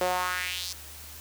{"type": "tone with high-pass filter sweep", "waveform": "sawtooth", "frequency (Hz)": 181.1, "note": "F#3", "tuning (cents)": -37, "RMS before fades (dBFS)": -30, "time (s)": [0.01, 0.73], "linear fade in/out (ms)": 0, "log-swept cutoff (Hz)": [500, 5400], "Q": 2.7, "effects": ["added 76 Hz sine -48 dBFS peak until 1.2 s", "white hiss -45 dBFS RMS until 1.2 s"]}